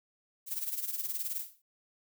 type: noise with tremolo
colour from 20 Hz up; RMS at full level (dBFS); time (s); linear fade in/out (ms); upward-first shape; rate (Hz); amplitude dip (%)
violet; -33; 0.46-1.43; 50; sine; 19; 70
type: noise with exponential decay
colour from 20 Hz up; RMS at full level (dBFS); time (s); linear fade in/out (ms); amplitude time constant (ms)
violet; -35; 1.39-1.62; 5; 48
effects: none